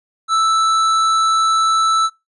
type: tone with tanh clipping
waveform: triangle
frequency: 1318.5 Hz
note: E6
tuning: in tune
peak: -14 dBFS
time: 0.28-2.1 s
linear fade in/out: 50 ms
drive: 17 dB
effects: noise-tail reverb RT60 0.2 s tail -21 dB re dry + resampled to 24000 Hz